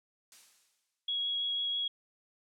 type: noise with exponential decay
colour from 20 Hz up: blue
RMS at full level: -48 dBFS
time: 0.32-1.15 s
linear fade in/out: 1 ms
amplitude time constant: 180 ms
type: tone with vibrato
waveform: sine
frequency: 3322 Hz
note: G#7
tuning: in tune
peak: -30 dBFS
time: 1.08-1.88 s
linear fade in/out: 5 ms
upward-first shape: triangle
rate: 6.1 Hz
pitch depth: 10 cents each way
effects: low-pass 8000 Hz 12 dB/octave